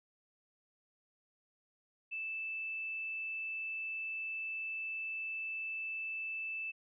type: tone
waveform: sine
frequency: 2637 Hz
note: E7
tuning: in tune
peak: -37 dBFS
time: 2.11-6.72 s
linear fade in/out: 20 ms
effects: none